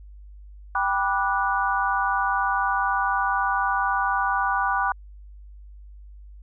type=chord; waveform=sine; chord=G major seventh; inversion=none; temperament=just; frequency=784 / 980 / 1176 / 1470 Hz; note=G5 / B5 / D6 / F#6; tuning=0 / -14 / +2 / -12 cents; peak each=-26 dBFS; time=0.75-4.92 s; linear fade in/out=2 ms; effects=added 50 Hz sine -41 dBFS peak until 6.42 s